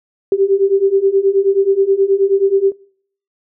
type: beating tone pair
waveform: sine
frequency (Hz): 386.3 / 395.7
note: G4 / G4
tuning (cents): -25 / +16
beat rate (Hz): 9.4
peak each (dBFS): -14 / -13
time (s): 0.32-2.72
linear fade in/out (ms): 2
effects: noise-tail reverb RT60 0.6 s tail -23 dB re dry